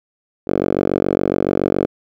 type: tone with band-pass filter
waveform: 5% pulse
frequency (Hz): 47.13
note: F#1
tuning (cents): +33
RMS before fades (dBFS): -18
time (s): 0.47-1.87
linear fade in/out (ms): 10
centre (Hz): 390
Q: 1.3
effects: none